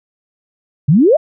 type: exponential sweep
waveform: sine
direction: up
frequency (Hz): 130 to 672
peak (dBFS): -6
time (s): 0.88-1.17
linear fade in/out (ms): 10
effects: none